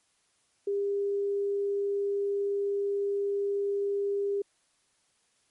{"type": "tone", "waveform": "sine", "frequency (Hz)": 401.5, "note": "G4", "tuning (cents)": 41, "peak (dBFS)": -26, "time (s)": [0.67, 4.42], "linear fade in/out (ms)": 5, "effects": ["white hiss -70 dBFS RMS until 5.5 s", "MP3 48 kbps"]}